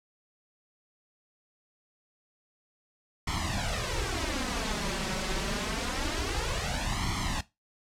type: noise with flanger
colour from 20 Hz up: pink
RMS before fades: -31 dBFS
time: 3.27-7.41 s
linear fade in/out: 5 ms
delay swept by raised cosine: 0.93 to 5.33 ms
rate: 0.26 Hz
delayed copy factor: +0.9
effects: noise-tail reverb RT60 0.2 s tail -17 dB re dry + low-pass 7000 Hz 12 dB/octave